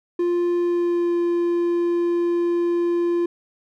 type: tone with pitch glide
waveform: triangle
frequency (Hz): 349.2 to 345.4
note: F4 to F4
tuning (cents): 0 to -19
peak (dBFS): -16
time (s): 0.19-3.26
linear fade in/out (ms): 5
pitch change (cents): -19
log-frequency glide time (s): 0.56-1.17
effects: none